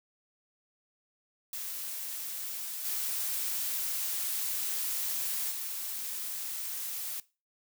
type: noise with level steps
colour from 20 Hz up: blue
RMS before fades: -38 / -33 / -37 dBFS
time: 1.53-7.2 s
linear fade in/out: 2 ms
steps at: 2.84 / 5.5 s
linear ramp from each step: 20 ms
effects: noise-tail reverb RT60 0.3 s tail -20 dB re dry